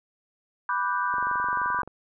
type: chord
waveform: sine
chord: G major seventh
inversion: first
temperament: equal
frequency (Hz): 987.8 / 1174.7 / 1480 / 1568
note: B5 / D6 / F#6 / G6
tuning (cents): 0 / 0 / 0 / 0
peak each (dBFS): -27 / -29 / -32 / -31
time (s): 0.69-1.82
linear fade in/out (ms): 2
type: click train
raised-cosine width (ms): 1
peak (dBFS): -26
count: 18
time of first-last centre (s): 1.14-1.876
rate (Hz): 23.1
effects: none